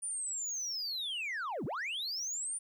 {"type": "linear two-way sweep", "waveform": "sine", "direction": "down then up", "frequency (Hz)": [9450, 110, 9450], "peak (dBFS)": -32, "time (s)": [0.02, 2.59], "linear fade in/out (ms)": 20, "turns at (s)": 1.65, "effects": ["tanh soft clip ceiling -34 dBFS", "12-bit"]}